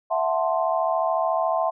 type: chord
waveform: sine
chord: F# half-diminished seventh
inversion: third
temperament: equal with one note detuned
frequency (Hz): 659.3 / 733.2 / 880 / 1046.5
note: E5 / F#5 / A5 / C6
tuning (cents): 0 / -16 / 0 / 0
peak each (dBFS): -23 / -26 / -29 / -27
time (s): 0.1-1.71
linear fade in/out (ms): 20
effects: none